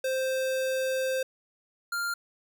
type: tone pair in turn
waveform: square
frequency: 523.3 / 1397 Hz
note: C5 / F6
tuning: 0 / 0 cents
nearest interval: octave + perfect fourth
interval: 1700 cents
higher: second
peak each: -27 / -29 dBFS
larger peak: first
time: 0.04-1.23 / 1.92-2.14 s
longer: first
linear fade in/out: 5 ms
effects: none